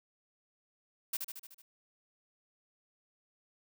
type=noise with echo; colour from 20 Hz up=blue; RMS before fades=-34 dBFS; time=1.13-1.17 s; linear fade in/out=5 ms; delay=75 ms; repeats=6; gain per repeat=-4 dB; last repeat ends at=1.62 s; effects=none